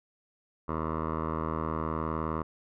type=tone with low-pass filter; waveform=10% pulse; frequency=79.5 Hz; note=D#2; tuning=38 cents sharp; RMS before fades=-32 dBFS; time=0.68-2.43 s; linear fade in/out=10 ms; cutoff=1100 Hz; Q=3.6; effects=none